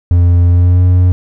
triangle tone with pitch glide, 87.31 to 90.23 Hz, F2 to F#2, 0 to -43 cents, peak -3 dBFS, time 0.11-1.12 s, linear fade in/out 0 ms, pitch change +57 cents, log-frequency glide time 0.47-0.84 s, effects none

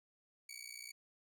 15% pulse tone with amplitude modulation, 2269 Hz, C#7, 40 cents sharp, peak -37 dBFS, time 0.49-0.92 s, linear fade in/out 5 ms, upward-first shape sine, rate 60.4 Hz, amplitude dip 95%, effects none

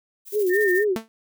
violet noise with tremolo, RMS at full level -35 dBFS, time 0.25-0.85 s, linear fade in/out 50 ms, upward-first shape square, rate 14 Hz, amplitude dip 55%
sine tone with vibrato, 390.3 Hz, G4, 8 cents flat, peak -18 dBFS, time 0.32-0.97 s, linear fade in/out 50 ms, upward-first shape sine, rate 4.3 Hz, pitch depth 150 cents each way
sine tone, 1817 Hz, A#6, 45 cents flat, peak -21 dBFS, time 0.49-0.85 s, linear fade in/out 50 ms
sawtooth tone with exponential decay, 223.3 Hz, A3, 26 cents sharp, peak -18 dBFS, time 0.96-1.08 s, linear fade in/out 0 ms, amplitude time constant 26 ms
effects none

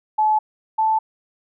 sine tone pair in turn, 860 / 877.6 Hz, A5 / A5, -40 / -5 cents, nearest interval unison, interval 35 cents, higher second, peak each -14 / -15 dBFS, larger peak first, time 0.18-0.39 / 0.78-0.99 s, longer neither, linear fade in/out 10 ms, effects none

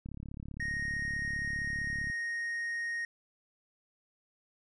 click train, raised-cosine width 5 ms, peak -30 dBFS, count 73, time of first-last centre 0.06-2.1 s, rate 35.3 Hz
triangle tone, 1864.7 Hz, A#6, in tune, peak -31 dBFS, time 0.6-3.05 s, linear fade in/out 2 ms
effects resampled to 24000 Hz

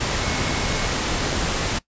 sine tone in noise, 2188 Hz, C#7, 23 cents flat, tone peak -34 dBFS, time 0.22-0.87 s, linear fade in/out 10 ms, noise pink, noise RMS -23 dBFS, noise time 0-1.79 s, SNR -14 dB, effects noise-tail reverb RT60 0.1 s tail -19 dB re dry + resampled to 16000 Hz

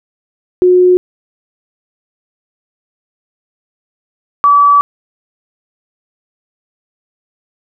sine tone pair in turn, 362.7 / 1149 Hz, F#4 / D6, -34 / -38 cents, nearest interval octave + minor sixth, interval 1996 cents, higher second, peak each -4 dBFS, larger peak neither, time 0.62-0.97 / 4.44-4.81 s, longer second, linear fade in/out 0 ms, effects none

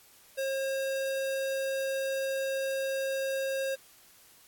square tone, 538 Hz, C5, 48 cents sharp, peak -30 dBFS, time 0.37-3.76 s, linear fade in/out 20 ms, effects white hiss -58 dBFS RMS until 4.47 s + AAC 64 kbps

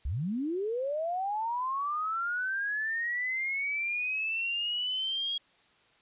sine linear sweep, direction up, 51.91 to 3300 Hz, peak -29 dBFS, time 0.05-5.38 s, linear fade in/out 5 ms, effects white hiss -64 dBFS RMS until 6.01 s + resampled to 8000 Hz

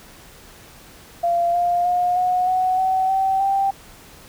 sine tone with pitch steps, 689 / 701.9 / 714.9 / 728.3 / 741.9 / 755.7 / 769.8 / 784.2 Hz, F5 / F5 / F5 / F#5 / F#5 / F#5 / G5 / G5, -24 / +9 / +40 / -28 / +4 / +36 / -32 / 0 cents, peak -16 dBFS, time 1.23-3.71 s, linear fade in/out 10 ms, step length 310 ms, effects pink hiss -45 dBFS RMS until 4.28 s

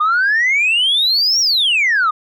sine exponential two-way sweep, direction up then down, 1200 to 5740 to 1200 Hz, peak -10 dBFS, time 0-2.11 s, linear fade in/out 10 ms, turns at 1.4 s, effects tanh soft clip ceiling -9 dBFS

